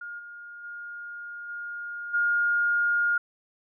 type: tone with level steps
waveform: sine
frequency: 1420 Hz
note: F6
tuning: 28 cents sharp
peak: -35 / -40 / -36 / -33 / -21 dBFS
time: 0.01-3.18 s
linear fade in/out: 5 ms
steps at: 0.18 / 0.63 / 1.48 / 2.13 s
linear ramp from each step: 20 ms
effects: none